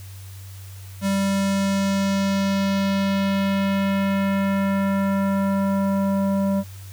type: tone with low-pass filter sweep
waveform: square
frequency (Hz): 196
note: G3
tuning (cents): 0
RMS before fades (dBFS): -21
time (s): 1.01-6.64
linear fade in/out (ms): 50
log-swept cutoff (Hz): 11000 to 750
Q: 1.2
effects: added 96 Hz sine -36 dBFS peak until 6.92 s + white hiss -47 dBFS RMS until 6.92 s